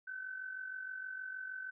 sine tone with amplitude modulation, 1524 Hz, G6, 49 cents flat, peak -38 dBFS, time 0.07-1.71 s, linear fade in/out 10 ms, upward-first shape sine, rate 46.4 Hz, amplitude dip 60%, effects none

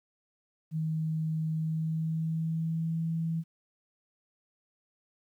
sine tone with pitch glide, 158.4 to 163.61 Hz, D#3 to E3, +31 to -13 cents, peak -28 dBFS, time 0.71-3.44 s, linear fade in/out 50 ms, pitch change +56 cents, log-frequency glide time 1.51-3 s, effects 11-bit

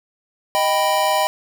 square chord, Eb augmented, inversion none, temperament equal, 622.3 / 784 / 987.8 Hz, Eb5 / G5 / B5, 0 / 0 / 0 cents, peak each -21 dBFS, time 0.55-1.27 s, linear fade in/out 0 ms, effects none

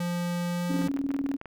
square tone with pitch glide, 174.61 to 175.62 Hz, F3 to F3, 0 to +10 cents, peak -28 dBFS, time 0-0.88 s, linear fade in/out 5 ms, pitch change +10 cents, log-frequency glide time 0.5-0.67 s
sine tone with tremolo, 277.2 Hz, C#4, in tune, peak -24 dBFS, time 0.69-1.37 s, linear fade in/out 20 ms, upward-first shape square, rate 20 Hz, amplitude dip 65%
clicks, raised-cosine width 0.5 ms, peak -26 dBFS, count 10, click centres 0.821 / 0.884 / 0.972 / 1.106 / 1.145 / 1.19 / 1.262 / 1.316 / 1.414 / 1.457 s
effects none

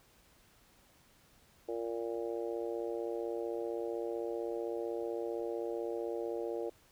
harmonic tone, 115.7 Hz, A#2, 13 cents flat, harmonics 3 / 4 / 5 / 6 / 7, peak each -39 / -38 / -42 / -50 / -50 dBFS, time 1.68-6.7 s, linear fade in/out 10 ms, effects pink hiss -65 dBFS RMS until 6.91 s

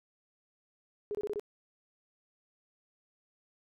sine tone bursts, 415.3 Hz, G#4, in tune, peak -32 dBFS, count 5, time 1.11-1.396 s, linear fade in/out 0 ms, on 38 ms, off 24 ms, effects none

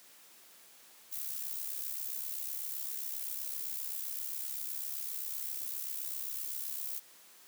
violet noise with amplitude modulation, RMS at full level -36 dBFS, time 1.11-7 s, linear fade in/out 20 ms, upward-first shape sine, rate 67.7 Hz, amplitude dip 65%, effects white hiss -58 dBFS RMS until 7.47 s + high-pass 200 Hz 12 dB/octave

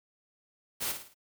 white noise with echo, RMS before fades -33 dBFS, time 0.8-0.93 s, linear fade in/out 20 ms, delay 54 ms, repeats 4, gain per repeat -7 dB, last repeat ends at 1.146 s, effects none

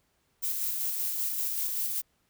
violet noise with tremolo, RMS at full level -30 dBFS, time 0.42-2.02 s, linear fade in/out 20 ms, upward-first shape square, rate 5.2 Hz, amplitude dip 25%, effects pink hiss -72 dBFS RMS until 2.29 s

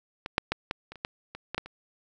clicks, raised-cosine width 0.3 ms, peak -18 / -6 / -10 / -13 / -26 / -30 / -13 / -23 / -16 / -13 / -27 dBFS, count 11, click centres 0.261 / 0.381 / 0.52 / 0.711 / 0.92 / 0.957 / 1.049 / 1.35 / 1.546 / 1.58 / 1.66 s, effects none

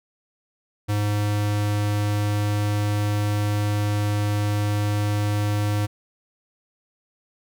square tone, 103.83 Hz, G#2, in tune, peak -21 dBFS, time 0.88-5.87 s, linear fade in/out 20 ms, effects none

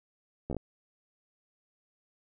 slowing click train, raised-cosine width 2 ms, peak -22 dBFS, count 5, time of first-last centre 0.5-0.567 s, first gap 13 ms, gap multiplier 1.17, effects none

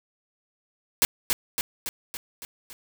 white noise with echo, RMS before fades -19 dBFS, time 1.02-1.05 s, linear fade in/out 0 ms, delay 280 ms, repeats 6, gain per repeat -4 dB, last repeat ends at 2.73 s, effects none

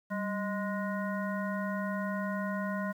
harmonic tone with a mistuned harmonic, 207.7 Hz, G#3, in tune, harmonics 1 / 3 / 5 / 7 / 9, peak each -33 / -38 / -40 / -41 / -43 dBFS, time 0.1-2.93 s, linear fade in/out 20 ms, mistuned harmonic 1, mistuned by -110 cents, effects 10-bit

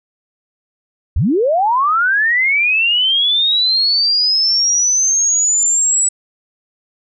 sine linear sweep, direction up, 50.1 to 7902 Hz, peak -11 dBFS, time 1.16-6.09 s, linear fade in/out 5 ms, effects none

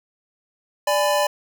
square chord, G# diminished, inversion second, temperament equal with one note detuned, 587.3 / 830.6 / 1005.6 Hz, D5 / G#5 / B5, 0 / 0 / +31 cents, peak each -20 / -25 / -25 dBFS, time 0.87-1.27 s, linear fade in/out 5 ms, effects none

